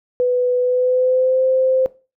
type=tone with pitch glide; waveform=sine; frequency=496.5 to 520.6 Hz; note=B4 to C5; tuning=+9 to -9 cents; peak=-13 dBFS; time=0.2-1.86 s; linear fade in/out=0 ms; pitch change=+82 cents; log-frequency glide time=0.59-1.44 s; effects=noise-tail reverb RT60 0.3 s tail -18 dB re dry